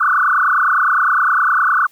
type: tone with frequency modulation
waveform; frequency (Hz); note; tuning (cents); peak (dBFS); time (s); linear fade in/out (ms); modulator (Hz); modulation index
sine; 1318.5; E6; 0; -11; 0-1.87; 10; 29.8; 6.7
effects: white hiss -53 dBFS RMS until 1.91 s